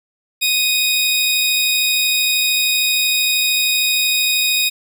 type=tone pair together; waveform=sawtooth; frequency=2489 / 3750 Hz; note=D#7 / A#7; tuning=0 / +10 cents; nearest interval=perfect fifth; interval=710 cents; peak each=-14 dBFS; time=0.41-4.7 s; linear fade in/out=20 ms; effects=none